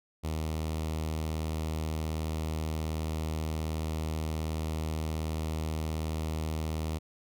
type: tone with notch filter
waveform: sawtooth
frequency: 78.7 Hz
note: D#2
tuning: 20 cents sharp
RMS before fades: -33 dBFS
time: 0.23-6.99 s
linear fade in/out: 20 ms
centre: 1600 Hz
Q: 1.9
effects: none

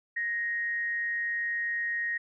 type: tone with frequency modulation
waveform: sine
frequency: 1872 Hz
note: A#6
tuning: 7 cents sharp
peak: -28 dBFS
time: 0.16-2.18 s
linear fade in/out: 10 ms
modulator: 187 Hz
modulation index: 0.28
effects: none

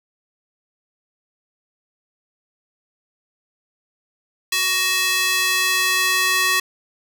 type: tone with high-pass filter sweep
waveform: square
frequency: 373.1 Hz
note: F#4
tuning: 14 cents sharp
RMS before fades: -19 dBFS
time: 4.52-6.6 s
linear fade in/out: 5 ms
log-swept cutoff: 2600 to 1700 Hz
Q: 1.1
effects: none

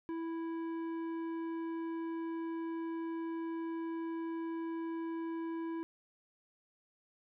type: tone with tanh clipping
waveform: triangle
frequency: 329.6 Hz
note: E4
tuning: in tune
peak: -38 dBFS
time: 0.09-5.83 s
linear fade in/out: 0 ms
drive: 15 dB
effects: none

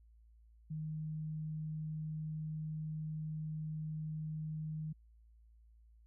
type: tone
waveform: sine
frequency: 155.56 Hz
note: D#3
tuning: in tune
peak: -38 dBFS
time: 0.7-4.93 s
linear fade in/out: 10 ms
effects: added 56 Hz sine -60 dBFS peak until 6.06 s

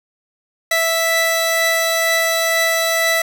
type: tone pair together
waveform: sawtooth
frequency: 659.2 / 1975.5 Hz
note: E5 / B6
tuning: 0 / 0 cents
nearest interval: octave + perfect fifth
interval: 1900 cents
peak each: -14 dBFS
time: 0.71-3.22 s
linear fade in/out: 5 ms
effects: none

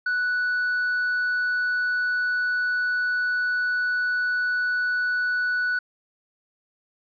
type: tone with tanh clipping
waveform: sine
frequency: 1480 Hz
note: F#6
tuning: in tune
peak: -22 dBFS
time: 0.06-5.79 s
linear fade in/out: 5 ms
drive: 2 dB
effects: resampled to 11025 Hz

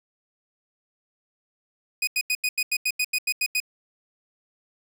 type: tone bursts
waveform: sawtooth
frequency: 2489 Hz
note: D#7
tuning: in tune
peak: -18 dBFS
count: 12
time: 2.02-3.602 s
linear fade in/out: 5 ms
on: 53 ms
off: 86 ms
effects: none

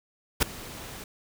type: noise with ADSR envelope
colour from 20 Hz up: pink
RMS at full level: -18 dBFS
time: 0.4-1.04 s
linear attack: 26 ms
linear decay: 4 ms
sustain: -23 dB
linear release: 3 ms
effects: none

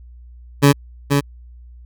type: tone with echo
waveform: 20% pulse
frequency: 141.8 Hz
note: C#3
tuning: 40 cents sharp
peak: -3 dBFS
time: 0.62-0.73 s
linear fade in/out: 20 ms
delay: 480 ms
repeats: 1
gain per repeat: -5 dB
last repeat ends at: 1.21 s
effects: added 60 Hz sine -38 dBFS peak until 1.85 s

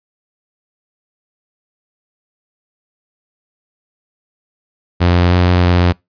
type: tone with pitch steps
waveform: sawtooth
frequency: 88 / 89.4 / 88.4 Hz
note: F2 / F2 / F2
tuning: +14 / +41 / +22 cents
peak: -5 dBFS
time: 5-5.93 s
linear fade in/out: 20 ms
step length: 310 ms
effects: noise-tail reverb RT60 0.2 s tail -26 dB re dry + resampled to 11025 Hz

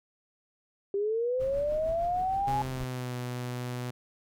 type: linear sweep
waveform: sine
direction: up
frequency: 392 to 848 Hz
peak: -26 dBFS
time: 0.94-2.62 s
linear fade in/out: 2 ms
type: noise with tremolo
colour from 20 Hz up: brown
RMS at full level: -40 dBFS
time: 1.39-2.86 s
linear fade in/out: 20 ms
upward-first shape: triangle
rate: 6.5 Hz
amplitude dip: 50%
type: tone with pitch glide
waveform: sawtooth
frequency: 131.2 to 123.84 Hz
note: C3 to B2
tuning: +5 to +5 cents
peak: -29 dBFS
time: 2.47-3.91 s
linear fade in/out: 10 ms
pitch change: -100 cents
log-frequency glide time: 2.62-3.15 s
effects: none

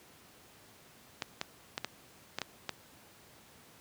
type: clicks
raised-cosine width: 0.2 ms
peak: -16 dBFS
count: 7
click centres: 1.222 / 1.414 / 1.779 / 1.846 / 2.386 / 2.417 / 2.693 s
effects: pink hiss -58 dBFS RMS until 3.8 s + high-pass 100 Hz 12 dB/octave

